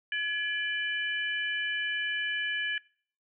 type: tone cluster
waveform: sine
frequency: 1699 / 2370 / 2989 Hz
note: G#6 / D7 / F#7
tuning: +39 / +15 / +17 cents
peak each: -30 / -36 / -35 dBFS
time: 0.12-2.78 s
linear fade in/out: 2 ms
effects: noise-tail reverb RT60 0.5 s tail -24 dB re dry